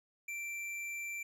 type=tone with hard clipping; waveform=triangle; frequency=2349 Hz; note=D7; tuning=in tune; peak=-40 dBFS; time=0.28-1.23 s; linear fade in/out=5 ms; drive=14 dB; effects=none

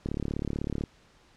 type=click train; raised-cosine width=3 ms; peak=-18 dBFS; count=29; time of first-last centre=0.06-0.838 s; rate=36 Hz; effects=pink hiss -60 dBFS RMS until 1.36 s + low-pass 6000 Hz 12 dB/octave

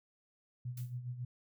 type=tone with tremolo; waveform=sine; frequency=123.47 Hz; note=B2; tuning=in tune; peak=-36 dBFS; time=0.65-1.25 s; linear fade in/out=5 ms; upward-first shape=sine; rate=7.3 Hz; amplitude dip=65%
type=noise with exponential decay; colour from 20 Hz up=blue; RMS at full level=-48 dBFS; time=0.77-0.98 s; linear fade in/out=5 ms; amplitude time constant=45 ms
effects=none

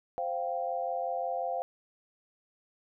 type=chord; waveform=sine; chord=C suspended fourth; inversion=none; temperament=equal; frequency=523.3 / 698.5 / 784 Hz; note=C5 / F5 / G5; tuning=0 / 0 / 0 cents; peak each=-35 / -33 / -36 dBFS; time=0.18-1.62 s; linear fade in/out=0 ms; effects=none

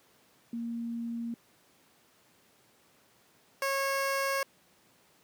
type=tone pair in turn; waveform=sine / 15% pulse; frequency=233.1 / 546.5 Hz; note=A#3 / C#5; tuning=0 / -25 cents; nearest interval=octave + minor third; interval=1475 cents; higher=second; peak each=-32 / -22 dBFS; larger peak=second; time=0.53-1.34 / 3.62-4.43 s; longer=neither; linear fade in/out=2 ms; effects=pink hiss -64 dBFS RMS until 5.23 s + high-pass 150 Hz 12 dB/octave

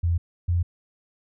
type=tone pair in turn; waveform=sine; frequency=85.2 / 86.99 Hz; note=F2 / F2; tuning=-42 / -6 cents; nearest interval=unison; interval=36 cents; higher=second; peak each=-19 dBFS; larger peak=neither; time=0.03-0.18 / 0.48-0.63 s; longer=neither; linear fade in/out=10 ms; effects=none

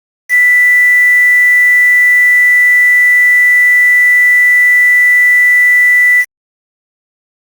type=tone with quantisation; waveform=sine; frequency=1978 Hz; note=B6; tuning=2 cents sharp; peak=-4 dBFS; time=0.29-6.25 s; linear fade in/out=50 ms; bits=4; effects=Opus 48 kbps

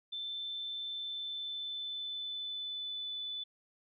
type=tone with pitch glide; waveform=sine; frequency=3539 to 3490 Hz; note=A7 to A7; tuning=+9 to -15 cents; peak=-37 dBFS; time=0.12-3.44 s; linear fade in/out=10 ms; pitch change=-24 cents; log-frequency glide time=0.9-3.21 s; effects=none

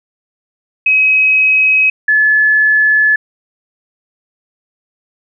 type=tone pair in turn; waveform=sine; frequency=2544 / 1721.6 Hz; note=D#7 / A6; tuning=+38 / -38 cents; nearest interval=perfect fifth; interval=676 cents; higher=first; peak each=-7 dBFS; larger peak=neither; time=0.86-1.9 / 2.08-3.16 s; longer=second; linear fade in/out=5 ms; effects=none

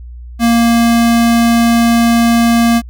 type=tone; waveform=square; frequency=233.1 Hz; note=A#3; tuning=in tune; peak=-8 dBFS; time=0.39-2.82 s; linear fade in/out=50 ms; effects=added 60 Hz sine -27 dBFS peak until 2.89 s

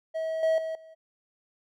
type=tone with level steps; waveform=triangle; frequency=643 Hz; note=E5; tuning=43 cents flat; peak=-26 / -19 / -28 / -45 dBFS; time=0.14-0.95 s; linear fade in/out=20 ms; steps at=0.43 / 0.58 / 0.75 s; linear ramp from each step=2 ms; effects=none

